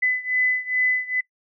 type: beating tone pair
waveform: sine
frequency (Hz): 2007 / 2009.4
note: B6 / B6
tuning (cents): +27 / +29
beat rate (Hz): 2.4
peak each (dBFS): -22 / -24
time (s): 0.02-1.21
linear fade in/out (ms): 10
effects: noise-tail reverb RT60 0.1 s tail -21 dB re dry